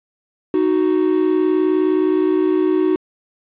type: tone pair together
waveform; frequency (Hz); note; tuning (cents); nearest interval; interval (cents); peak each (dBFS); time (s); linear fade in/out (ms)
triangle; 311.1 / 370.5; D#4 / F#4; 0 / +2; minor third; 302; -15 / -14; 0.54-2.96; 2
effects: resampled to 8000 Hz + 7-bit